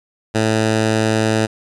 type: tone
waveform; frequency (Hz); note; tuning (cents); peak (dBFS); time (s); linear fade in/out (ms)
10% pulse; 110; A2; 0; -6; 0.34-1.47; 20
effects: resampled to 22050 Hz